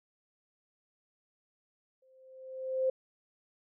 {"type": "tone with exponential growth", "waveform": "sine", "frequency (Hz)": 522, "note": "C5", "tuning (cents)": -4, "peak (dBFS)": -24, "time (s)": [2.02, 2.9], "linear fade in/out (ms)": 5, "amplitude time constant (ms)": 190, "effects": []}